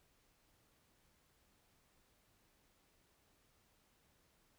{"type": "silence", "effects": ["pink hiss -74 dBFS RMS until 4.58 s"]}